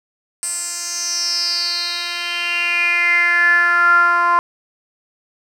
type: tone with band-pass filter sweep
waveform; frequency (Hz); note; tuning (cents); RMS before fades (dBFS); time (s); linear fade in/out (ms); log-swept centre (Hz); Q
10% pulse; 347; F4; -11; -17; 0.43-4.39; 0; 8400 to 1100; 7.6
effects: none